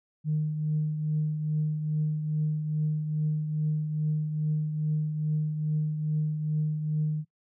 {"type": "tone with tremolo", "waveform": "sine", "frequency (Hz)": 153.2, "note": "D#3", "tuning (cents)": -27, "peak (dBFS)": -22, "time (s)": [0.24, 7.25], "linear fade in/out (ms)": 50, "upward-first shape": "triangle", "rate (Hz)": 2.4, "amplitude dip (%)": 55, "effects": ["noise-tail reverb RT60 0.1 s tail -22 dB re dry", "tanh soft clip ceiling -19 dBFS"]}